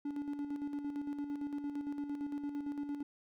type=tone with tremolo; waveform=triangle; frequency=287.9 Hz; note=D4; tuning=34 cents flat; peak=-33 dBFS; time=0.05-3.03 s; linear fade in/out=5 ms; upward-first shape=square; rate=8.8 Hz; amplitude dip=50%; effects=none